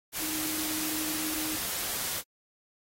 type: tone in noise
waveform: sine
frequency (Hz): 311.1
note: D#4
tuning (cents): 0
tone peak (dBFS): -36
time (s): 0.18-1.59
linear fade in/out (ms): 50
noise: white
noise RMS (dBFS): -33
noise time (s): 0.12-2.23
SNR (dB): -6
effects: AAC 48 kbps